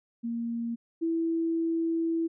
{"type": "tone pair in turn", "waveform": "sine", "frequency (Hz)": [233.1, 329.7], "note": ["A#3", "E4"], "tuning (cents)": [0, 0], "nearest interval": "tritone", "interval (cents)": 600, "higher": "second", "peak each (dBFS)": [-29, -25], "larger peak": "second", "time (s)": [[0.23, 0.76], [1.01, 2.28]], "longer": "second", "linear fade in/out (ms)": 20, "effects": []}